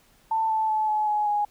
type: tone with pitch steps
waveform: sine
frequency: 889 / 876.8 / 864.7 / 852.8 / 841 / 829.5 Hz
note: A5 / A5 / A5 / G#5 / G#5 / G#5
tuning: +18 / -6 / -30 / +46 / +22 / -2 cents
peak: -21 dBFS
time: 0.31-1.45 s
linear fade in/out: 5 ms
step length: 190 ms
effects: pink hiss -60 dBFS RMS until 1.5 s